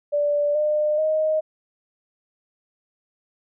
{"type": "tone with pitch steps", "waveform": "sine", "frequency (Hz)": [584, 603.5, 623.8], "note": ["D5", "D5", "D#5"], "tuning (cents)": [-10, 47, 4], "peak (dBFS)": -18, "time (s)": [0.12, 1.41], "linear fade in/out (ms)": 20, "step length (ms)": 430, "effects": []}